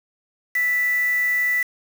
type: tone with quantisation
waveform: sine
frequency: 1975.5 Hz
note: B6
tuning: in tune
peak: -18 dBFS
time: 0.55-1.63 s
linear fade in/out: 5 ms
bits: 5
effects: none